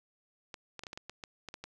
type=clicks; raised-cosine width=0.2 ms; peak=-25 dBFS; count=11; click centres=0.542 / 0.793 / 0.836 / 0.868 / 0.931 / 0.975 / 1.096 / 1.238 / 1.487 / 1.541 / 1.64 s; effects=none